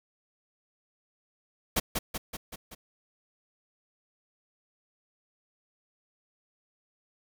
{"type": "noise with echo", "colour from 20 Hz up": "pink", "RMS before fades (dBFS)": -25, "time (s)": [1.76, 1.8], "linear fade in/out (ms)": 10, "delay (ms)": 190, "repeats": 5, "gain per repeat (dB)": -4, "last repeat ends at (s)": 2.75, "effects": []}